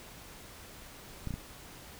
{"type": "clicks", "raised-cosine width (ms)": 5, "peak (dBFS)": -24, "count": 3, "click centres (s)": [1.273, 1.307, 1.34], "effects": ["pink hiss -50 dBFS RMS until 1.99 s"]}